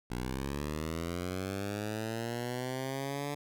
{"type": "linear sweep", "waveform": "10% pulse", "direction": "up", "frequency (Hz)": [59.2, 145.7], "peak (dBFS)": -26, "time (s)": [0.1, 3.35], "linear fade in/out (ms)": 10, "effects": []}